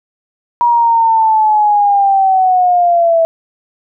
sine linear sweep, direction down, 959 to 654 Hz, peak -7 dBFS, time 0.61-3.25 s, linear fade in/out 0 ms, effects none

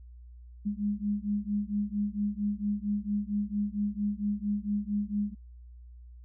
sine beating tone pair, 203.7 / 208.1 Hz, G#3 / G#3, -33 / +4 cents, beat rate 4.4 Hz, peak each -31 dBFS, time 0.65-5.35 s, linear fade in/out 20 ms, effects added 60 Hz sine -46 dBFS peak until 6.24 s

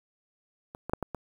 clicks, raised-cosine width 1 ms, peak -27 / -21 / -11 / -17 / -20 dBFS, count 5, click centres 0.749 / 0.896 / 0.935 / 1.027 / 1.147 s, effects 8-bit

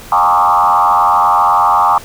sine tone with frequency modulation, 1000 Hz, B5, 21 cents sharp, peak -7 dBFS, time 0.12-1.98 s, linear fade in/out 2 ms, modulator 87.9 Hz, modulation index 2.8, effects pink hiss -34 dBFS RMS until 2.04 s

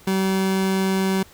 30% pulse tone, 191.1 Hz, G3, 44 cents flat, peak -16 dBFS, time 0.07-1.23 s, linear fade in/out 5 ms, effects pink hiss -49 dBFS RMS until 1.33 s

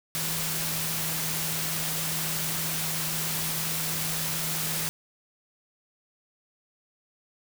sine tone in noise, 160 Hz, D#3, 49 cents sharp, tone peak -36 dBFS, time 0.15-4.89 s, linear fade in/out 0 ms, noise white, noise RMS -30 dBFS, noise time 0.15-4.89 s, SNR -9 dB, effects none

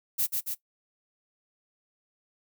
violet noise with echo, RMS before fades -26 dBFS, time 0.18-0.27 s, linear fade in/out 20 ms, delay 140 ms, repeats 2, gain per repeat -3 dB, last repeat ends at 0.55 s, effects noise-tail reverb RT60 0.1 s tail -17 dB re dry

